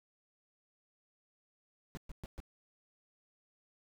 brown noise bursts, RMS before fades -43 dBFS, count 4, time 1.95-2.402 s, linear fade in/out 0 ms, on 23 ms, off 120 ms, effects none

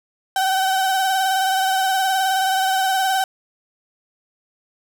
35% pulse tone with vibrato, 764 Hz, G5, 45 cents flat, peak -15 dBFS, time 0.36-3.24 s, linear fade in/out 2 ms, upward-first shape triangle, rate 19 Hz, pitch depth 43 cents each way, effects none

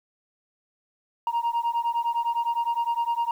sine beating tone pair, 932.3 / 942.1 Hz, A#5 / A#5, 0 / +18 cents, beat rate 9.8 Hz, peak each -24 dBFS, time 1.27-3.31 s, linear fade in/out 2 ms, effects tanh soft clip ceiling -20 dBFS + 9-bit

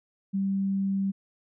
sine tone, 195.1 Hz, G3, 8 cents flat, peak -24 dBFS, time 0.33-1.12 s, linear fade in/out 20 ms, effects none

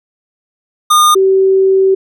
square / sine tone pair in turn, 1218 / 383.6 Hz, D#6 / G4, -37 / -37 cents, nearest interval octave + minor sixth, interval 2000 cents, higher first, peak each -6 dBFS, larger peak neither, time 0.9-1.15 / 1.15-1.95 s, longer second, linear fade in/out 10 ms, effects none

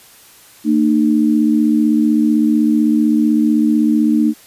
sine tone pair together, 227.2 / 303 Hz, A#3 / D#4, -44 / -46 cents, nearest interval perfect fourth, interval 498 cents, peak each -13 dBFS, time 0.64-4.34 s, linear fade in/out 50 ms, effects white hiss -44 dBFS RMS until 4.46 s + resampled to 32000 Hz

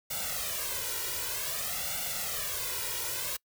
white noise with flanger, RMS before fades -34 dBFS, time 0.1-3.37 s, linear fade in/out 10 ms, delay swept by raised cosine 1.4 to 2.1 ms, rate 0.53 Hz, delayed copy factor +1, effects noise-tail reverb RT60 0.1 s tail -25 dB re dry

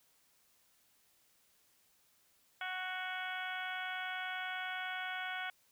harmonic tone, 370 Hz, F#4, in tune, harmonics 2 / 3 / 4 / 5 / 6 / 7 / 8 / 9, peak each -44 / -50 / -41 / -49 / -45 / -54 / -52 / -49 dBFS, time 2.61-5.5 s, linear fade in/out 2 ms, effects white hiss -71 dBFS RMS until 5.71 s

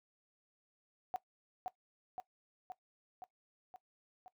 sine tone with echo, 740 Hz, F#5, in tune, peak -33 dBFS, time 1.14-1.16 s, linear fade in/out 0 ms, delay 520 ms, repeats 6, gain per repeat -3 dB, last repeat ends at 4.28 s, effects noise-tail reverb RT60 0.1 s tail -18 dB re dry

